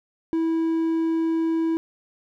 triangle tone, 326.5 Hz, E4, 17 cents flat, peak -18 dBFS, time 0.33-1.77 s, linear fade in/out 0 ms, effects none

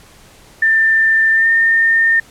sine tone with pitch glide, 1787 to 1818.2 Hz, A6 to A#6, +26 to -44 cents, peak -9 dBFS, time 0.62-2.2 s, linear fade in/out 5 ms, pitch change +30 cents, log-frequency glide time 1.33-1.49 s, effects pink hiss -44 dBFS RMS until 2.3 s + low-pass 12000 Hz 12 dB/octave

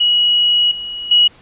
sine tone with level steps, 2912 Hz, F#7, 28 cents flat, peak -10 / -23 / -7 dBFS, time 0-1.28 s, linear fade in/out 10 ms, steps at 0.71 / 1.11 s, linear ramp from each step 5 ms, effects pink hiss -46 dBFS RMS until 1.41 s + resampled to 8000 Hz

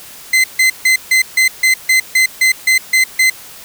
40% pulse tone bursts, 2055 Hz, C7, 32 cents flat, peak -7 dBFS, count 12, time 0.33-3.3 s, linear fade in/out 5 ms, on 110 ms, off 150 ms, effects white hiss -35 dBFS RMS until 3.64 s

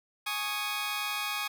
15% pulse chord, Ab suspended fourth, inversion none, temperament just, 830.6 / 1107.5 / 1245.9 Hz, Ab5 / Db6 / Eb6, 0 / -2 / +2 cents, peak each -30 dBFS, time 0.26-1.48 s, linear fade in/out 10 ms, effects none

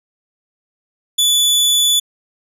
sawtooth tone, 3462 Hz, A7, 29 cents flat, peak -8 dBFS, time 1.18-2 s, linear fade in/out 10 ms, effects resampled to 32000 Hz

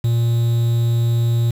triangle tone with quantisation, 117.1 Hz, A#2, 8 cents sharp, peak -12 dBFS, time 0.04-1.51 s, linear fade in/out 5 ms, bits 6, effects none

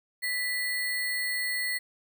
sine tone with sample-and-hold, 1975.5 Hz, B6, in tune, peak -27 dBFS, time 0.22-1.79 s, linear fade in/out 20 ms, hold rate 6300 Hz, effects none

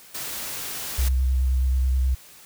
white noise, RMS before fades -32 dBFS, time 0.14-1.09 s, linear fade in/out 10 ms
sine tone with vibrato, 64.6 Hz, C2, 21 cents flat, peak -18 dBFS, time 0.98-2.15 s, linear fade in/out 10 ms, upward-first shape square, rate 9.4 Hz, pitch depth 21 cents each way
effects white hiss -48 dBFS RMS until 2.45 s

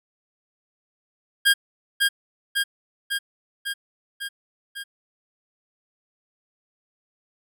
25% pulse tone with echo, 1617 Hz, G#6, 47 cents flat, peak -10 dBFS, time 1.45-1.54 s, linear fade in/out 20 ms, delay 550 ms, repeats 6, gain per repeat -3 dB, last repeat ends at 4.84 s, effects none

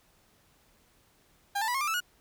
30% pulse tone with pitch steps, 804 / 887 / 978.5 / 1079.4 / 1190.8 / 1313.7 / 1449.2 Hz, G5 / A5 / B5 / C#6 / D6 / E6 / F#6, +44 / +14 / -16 / -46 / +24 / -6 / -36 cents, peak -25 dBFS, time 1.55-2.005 s, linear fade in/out 10 ms, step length 65 ms, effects pink hiss -65 dBFS RMS until 2.2 s

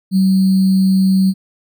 sine tone with sample-and-hold, 190 Hz, F#3, 46 cents sharp, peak -9 dBFS, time 0.11-1.34 s, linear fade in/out 50 ms, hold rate 4410 Hz, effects none

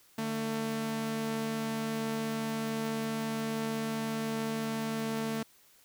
sawtooth tone pair together, 149.5 / 223.6 Hz, D3 / A3, +31 / +28 cents, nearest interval perfect fifth, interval 697 cents, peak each -37 / -28 dBFS, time 0.18-5.43 s, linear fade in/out 5 ms, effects white hiss -62 dBFS RMS until 5.84 s

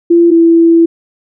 sine tone pair in turn, 340.7 / 333.1 Hz, F4 / E4, -43 / +18 cents, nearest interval unison, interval 39 cents, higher first, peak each -3 dBFS, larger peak neither, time 0.1-0.31 / 0.31-0.86 s, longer second, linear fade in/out 10 ms, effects none

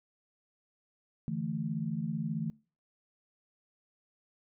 sine chord, D suspended second, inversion none, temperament just, 146.83 / 165.19 / 220.2 Hz, D3 / E3 / A3, 0 / +4 / +2 cents, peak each -38 / -35 / -36 dBFS, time 1.28-2.5 s, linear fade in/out 0 ms, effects noise-tail reverb RT60 0.4 s tail -24 dB re dry

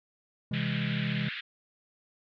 triangle chord, C augmented, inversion none, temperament just, 130.81 / 163.52 / 204.4 Hz, C3 / E3 / G#3, 0 / -14 / -27 cents, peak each -31 dBFS, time 0.51-1.29 s, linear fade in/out 5 ms
pink band-pass noise, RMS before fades -38 dBFS, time 0.53-1.41 s, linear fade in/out 10 ms, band 1500 to 3700 Hz, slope 48 dB/octave
effects none

